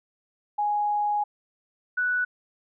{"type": "tone pair in turn", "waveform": "sine", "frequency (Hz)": [830.6, 1480], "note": ["G#5", "F#6"], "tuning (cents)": [0, 0], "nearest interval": "minor seventh", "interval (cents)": 1000, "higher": "second", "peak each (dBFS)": -22, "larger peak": "neither", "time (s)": [[0.58, 1.24], [1.97, 2.25]], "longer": "first", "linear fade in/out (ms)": 10, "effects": []}